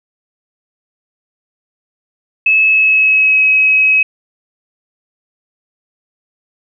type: tone with pitch glide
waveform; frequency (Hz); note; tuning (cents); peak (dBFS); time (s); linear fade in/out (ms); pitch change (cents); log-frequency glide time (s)
sine; 2594 to 2552; E7 to D#7; -28 to +43; -7; 2.46-4.03; 5; -29; 2.64-3.41
effects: none